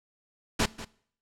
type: noise with echo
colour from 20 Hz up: pink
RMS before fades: -24 dBFS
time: 0.59-0.66 s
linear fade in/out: 10 ms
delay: 190 ms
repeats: 1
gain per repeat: -15 dB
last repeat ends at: 0.85 s
effects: noise-tail reverb RT60 0.6 s tail -21 dB re dry + low-pass 8000 Hz 12 dB/octave